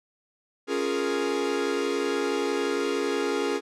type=chord; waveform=45% pulse; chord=Bb minor seventh; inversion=first; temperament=equal; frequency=277.2 / 349.2 / 415.3 / 466.2 Hz; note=Db4 / F4 / Ab4 / Bb4; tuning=0 / 0 / 0 / 0 cents; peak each=-31 / -32 / -28 / -31 dBFS; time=0.67-3.61 s; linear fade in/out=50 ms; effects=low-pass 7000 Hz 12 dB/octave